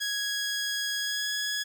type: tone with pitch glide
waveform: 15% pulse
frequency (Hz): 1661.2 to 1678.6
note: G#6 to G#6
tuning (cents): 0 to +18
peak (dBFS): -22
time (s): 0-1.64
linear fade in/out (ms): 20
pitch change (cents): +18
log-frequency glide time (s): 0.97-1.29
effects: none